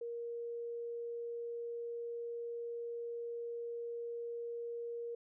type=tone; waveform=sine; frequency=470.1 Hz; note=A#4; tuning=15 cents sharp; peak=-39 dBFS; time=0.01-5.15 s; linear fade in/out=5 ms; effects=none